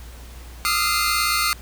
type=tone cluster; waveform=sawtooth; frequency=1215 / 1273 / 1382 / 2077 / 4409 Hz; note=D#6 / D#6 / F6 / C7 / C#8; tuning=-42 / +39 / -19 / -13 / -10 cents; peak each=-22 dBFS; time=0.65-1.53 s; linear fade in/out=0 ms; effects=added 60 Hz sine -37 dBFS peak until 1.61 s + pink hiss -45 dBFS RMS until 1.61 s